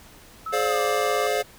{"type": "tone with pitch glide", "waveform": "sine", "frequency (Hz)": [1303, 1174.3], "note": ["E6", "D6"], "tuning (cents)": [-20, -1], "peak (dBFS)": -28, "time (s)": [0.46, 1.27], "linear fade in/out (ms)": 5, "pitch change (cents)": -181, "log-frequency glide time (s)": [0.65, 0.8]}
{"type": "chord", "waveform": "square", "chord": "D half-diminished seventh", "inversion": "second", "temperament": "just", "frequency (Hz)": [422.9, 528.6, 587.3, 704.8], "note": ["Ab4", "C5", "D5", "F5"], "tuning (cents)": [31, 18, 0, 16], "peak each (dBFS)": [-27, -28, -30, -28], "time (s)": [0.52, 1.43], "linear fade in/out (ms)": 20}
{"effects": ["pink hiss -49 dBFS RMS until 1.58 s"]}